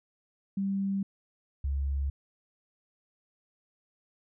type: tone pair in turn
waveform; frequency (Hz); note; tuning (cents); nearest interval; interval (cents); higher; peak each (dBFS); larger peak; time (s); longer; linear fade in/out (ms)
sine; 196 / 69.3; G3 / C#2; 0 / 0; octave + tritone; 1800; first; -27; neither; 0.57-1.03 / 1.64-2.1; neither; 5
effects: none